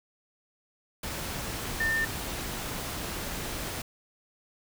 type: tone in noise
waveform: sine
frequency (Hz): 1800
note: A6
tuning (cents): +39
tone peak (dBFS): -25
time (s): 1.8-2.05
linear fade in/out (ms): 5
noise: pink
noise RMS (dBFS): -35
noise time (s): 1.03-3.82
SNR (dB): +7
effects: none